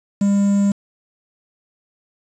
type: tone with quantisation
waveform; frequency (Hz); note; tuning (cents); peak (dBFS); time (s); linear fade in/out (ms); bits
triangle; 200.5; G3; +39; -11; 0.21-0.72; 5; 6
effects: resampled to 22050 Hz